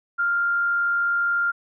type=tone with frequency modulation; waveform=sine; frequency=1396.9 Hz; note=F6; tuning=in tune; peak=-19 dBFS; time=0.18-1.52 s; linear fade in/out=20 ms; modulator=58.3 Hz; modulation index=0.23; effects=none